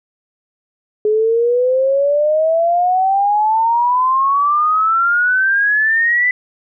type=exponential sweep; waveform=sine; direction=up; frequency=421.1 to 2006 Hz; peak=-11 dBFS; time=1.05-6.31 s; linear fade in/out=2 ms; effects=none